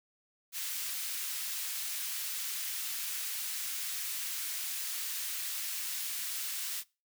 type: high-pass noise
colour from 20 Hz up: white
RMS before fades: -37 dBFS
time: 0.52-6.84 s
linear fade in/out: 50 ms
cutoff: 1800 Hz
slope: 12 dB/octave
effects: noise-tail reverb RT60 0.3 s tail -23 dB re dry